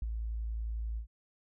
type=tone with ADSR envelope; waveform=sine; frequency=55.6 Hz; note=A1; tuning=19 cents sharp; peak=-30 dBFS; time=0.02-1.07 s; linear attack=3 ms; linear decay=25 ms; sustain=-3 dB; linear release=96 ms; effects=none